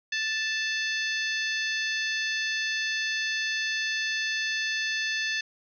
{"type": "harmonic tone with a mistuned harmonic", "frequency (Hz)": 880, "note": "A5", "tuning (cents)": 0, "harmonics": [2, 3, 4, 5, 6, 7], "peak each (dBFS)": [-29, -33, -35, -37, -39, -40], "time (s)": [0.12, 5.41], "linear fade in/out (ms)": 5, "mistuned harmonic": 6, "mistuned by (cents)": -66, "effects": []}